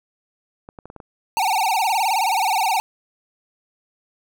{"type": "clicks", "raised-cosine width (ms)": 1, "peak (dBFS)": -24, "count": 6, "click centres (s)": [0.689, 0.788, 0.856, 0.901, 0.963, 1.002]}
{"type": "tone with vibrato", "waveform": "square", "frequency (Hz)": 828, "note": "G#5", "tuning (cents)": -5, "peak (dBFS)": -18, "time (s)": [1.37, 2.8], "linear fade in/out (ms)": 0, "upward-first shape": "sine", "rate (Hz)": 19, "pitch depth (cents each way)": 200}
{"effects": []}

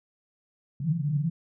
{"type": "band-pass noise", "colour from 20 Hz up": "pink", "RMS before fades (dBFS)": -27, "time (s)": [0.8, 1.3], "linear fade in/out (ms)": 5, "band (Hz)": [140, 170], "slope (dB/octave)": 96, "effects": []}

